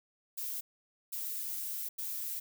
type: noise bursts at uneven times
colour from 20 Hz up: violet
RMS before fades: -38 dBFS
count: 3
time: 0.37-0.61 / 1.12-1.89 / 1.98-2.4 s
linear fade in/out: 10 ms
effects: none